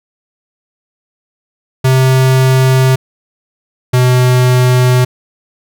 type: tone pair in turn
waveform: square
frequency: 130.81 / 125.94 Hz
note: C3 / B2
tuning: 0 / +34 cents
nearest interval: minor second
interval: 66 cents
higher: first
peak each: -7 dBFS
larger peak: neither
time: 1.84-2.96 / 3.93-5.05 s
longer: neither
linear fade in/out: 10 ms
effects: none